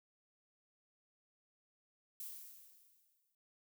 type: noise with exponential decay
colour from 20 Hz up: violet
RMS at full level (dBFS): -45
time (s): 2.2-3.35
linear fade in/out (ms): 2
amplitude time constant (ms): 250
effects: none